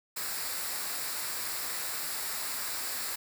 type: noise with comb filter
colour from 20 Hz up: white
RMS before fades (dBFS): -35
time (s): 0.16-3.16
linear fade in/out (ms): 10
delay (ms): 0.32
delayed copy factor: -0.55
effects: none